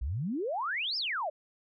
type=exponential two-way sweep; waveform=sine; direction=up then down; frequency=55 to 5410 to 563 Hz; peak=-30 dBFS; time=0.01-1.3 s; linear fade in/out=10 ms; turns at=0.97 s; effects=none